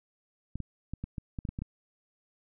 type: clicks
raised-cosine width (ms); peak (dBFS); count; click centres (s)
5; -23; 10; 0.556 / 0.603 / 0.936 / 1.04 / 1.182 / 1.388 / 1.452 / 1.49 / 1.589 / 1.62
effects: none